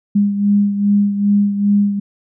sine beating tone pair, 202.8 / 205.3 Hz, G#3 / G#3, -41 / -20 cents, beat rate 2.5 Hz, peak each -12 / -19 dBFS, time 0.15-2 s, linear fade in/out 10 ms, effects none

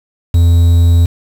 triangle tone with quantisation, 85.3 Hz, F2, 40 cents flat, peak -3 dBFS, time 0.34-1.06 s, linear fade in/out 5 ms, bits 5, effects none

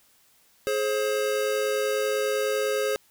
square tone pair together, 423 / 533 Hz, G#4 / C5, +32 / +32 cents, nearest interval major third, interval 400 cents, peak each -27 dBFS, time 0.67-2.96 s, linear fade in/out 0 ms, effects white hiss -61 dBFS RMS until 3.1 s

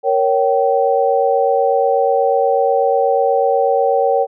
sine chord, G diminished, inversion first, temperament equal with one note detuned, 466.2 / 554.4 / 772.3 Hz, Bb4 / Db5 / G5, 0 / 0 / -26 cents, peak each -16 dBFS, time 0.03-4.27 s, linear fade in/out 50 ms, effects none

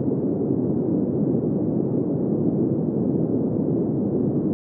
white band-pass noise, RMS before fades -22 dBFS, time 0-4.53 s, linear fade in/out 0 ms, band 130 to 370 Hz, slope 24 dB/octave, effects none

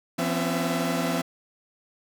sawtooth tone cluster, 171.2 / 250.9 / 271.6 / 667 Hz, F3 / B3 / C#4 / E5, -34 / +28 / -35 / +20 cents, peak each -25 / -25 / -27 / -27 dBFS, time 0.18-1.22 s, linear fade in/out 10 ms, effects none

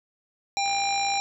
harmonic tone, 797 Hz, G5, 28 cents sharp, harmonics 1 / 3 / 5 / 7 / 9, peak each -25 / -30 / -32 / -33 / -35 dBFS, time 0.57-1.2 s, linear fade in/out 0 ms
click train, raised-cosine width 0.3 ms, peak -25 dBFS, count 30, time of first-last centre 0.66-1.173 s, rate 56.5 Hz
effects none

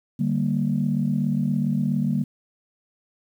sine chord, G minor, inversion second, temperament equal with one note detuned, 148.62 / 196 / 233.1 Hz, D3 / G3 / Bb3, +21 / 0 / 0 cents, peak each -24 / -24 / -24 dBFS, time 0.19-2.24 s, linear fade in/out 10 ms, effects tanh soft clip ceiling -11 dBFS + 9-bit

